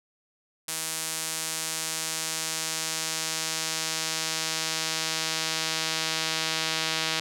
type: tone with band-pass filter sweep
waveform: sawtooth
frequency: 160 Hz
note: D#3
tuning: 49 cents sharp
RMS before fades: -30 dBFS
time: 0.68-7.2 s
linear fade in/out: 5 ms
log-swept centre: 9000 to 4100 Hz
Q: 1.1
effects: none